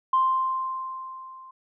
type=tone with level ramp; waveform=sine; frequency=1046.5 Hz; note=C6; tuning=in tune; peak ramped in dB=-16 to -43 dBFS; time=0.13-1.51 s; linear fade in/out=5 ms; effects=tanh soft clip ceiling -12 dBFS